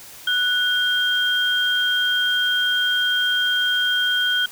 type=tone pair together; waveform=sine; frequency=1480 / 3200 Hz; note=F#6 / G7; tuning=0 / +35 cents; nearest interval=octave + minor second; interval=1335 cents; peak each=-20 / -20 dBFS; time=0.27-4.46 s; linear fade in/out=5 ms; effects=white hiss -41 dBFS RMS until 4.51 s

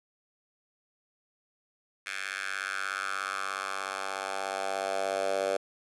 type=tone with high-pass filter sweep; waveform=10% pulse; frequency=96.8 Hz; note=G2; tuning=21 cents flat; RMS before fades=-33 dBFS; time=2.06-5.57 s; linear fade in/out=5 ms; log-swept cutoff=1900 to 550 Hz; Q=3.5; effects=resampled to 24000 Hz + 9-bit

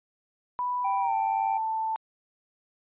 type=tone with pitch glide; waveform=sine; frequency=987.8 to 885.1 Hz; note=B5 to A5; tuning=0 to +10 cents; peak=-26 dBFS; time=0.59-1.96 s; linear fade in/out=0 ms; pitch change=-190 cents; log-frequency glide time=1-1.14 s
type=tone; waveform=triangle; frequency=784 Hz; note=G5; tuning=in tune; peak=-25 dBFS; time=0.84-1.58 s; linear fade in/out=10 ms
effects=resampled to 8000 Hz

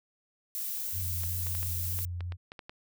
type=noise; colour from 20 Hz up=violet; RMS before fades=-35 dBFS; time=0.55-2.05 s; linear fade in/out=0 ms
type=tone with vibrato; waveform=sine; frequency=88.2 Hz; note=F2; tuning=18 cents sharp; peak=-33 dBFS; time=0.92-2.37 s; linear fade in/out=50 ms; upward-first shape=sine; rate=3 Hz; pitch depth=12 cents each way
type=clicks; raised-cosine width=0.3 ms; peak=-27 dBFS; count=10; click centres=1.236 / 1.469 / 1.551 / 1.63 / 1.989 / 2.207 / 2.322 / 2.519 / 2.592 / 2.695 s
effects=none

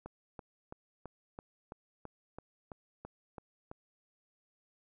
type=click train; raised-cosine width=1 ms; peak=-30 dBFS; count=12; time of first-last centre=0.06-3.714 s; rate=3.01 Hz; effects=none

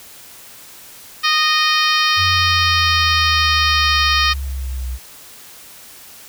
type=harmonic tone; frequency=618 Hz; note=D#5; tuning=12 cents flat; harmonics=2 / 3 / 4 / 5 / 6 / 7 / 8 / 9; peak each=-18 / -20 / -21 / -22 / -23 / -23 / -24 / -25 dBFS; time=1.23-4.34 s; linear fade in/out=20 ms
type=linear sweep; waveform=sine; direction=down; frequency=92.5 to 61.74 Hz; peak=-21 dBFS; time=2.16-4.99 s; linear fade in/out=50 ms
effects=white hiss -40 dBFS RMS until 6.28 s

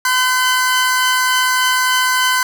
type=tone pair together; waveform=sawtooth; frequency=1017.8 / 1525 Hz; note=C6 / G6; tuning=-48 / -48 cents; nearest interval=perfect fifth; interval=700 cents; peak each=-12 dBFS; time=0.05-2.43 s; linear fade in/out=2 ms; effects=none

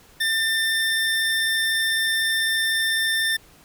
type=tone; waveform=25% pulse; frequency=1794 Hz; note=A6; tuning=33 cents sharp; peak=-16 dBFS; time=0.2-3.37 s; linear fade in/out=10 ms; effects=pink hiss -52 dBFS RMS until 3.64 s

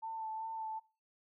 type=tone with vibrato; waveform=sine; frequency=887 Hz; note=A5; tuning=14 cents sharp; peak=-38 dBFS; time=0.02-0.8 s; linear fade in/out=20 ms; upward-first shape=sine; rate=2.6 Hz; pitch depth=21 cents each way; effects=noise-tail reverb RT60 0.3 s tail -18 dB re dry

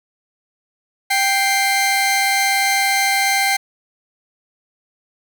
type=tone pair together; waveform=sawtooth; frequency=785.3 / 2093 Hz; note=G5 / C7; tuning=+3 / 0 cents; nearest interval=octave + perfect fourth; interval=1697 cents; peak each=-14 dBFS; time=1.1-3.57 s; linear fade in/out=10 ms; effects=none

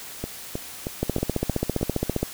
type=two click trains; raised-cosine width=2 ms; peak=-14 / -9 dBFS; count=6 / 19; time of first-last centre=0.24-1.812 / 1.03-2.23 s; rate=3.18 / 15 Hz; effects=white hiss -39 dBFS RMS until 2.33 s

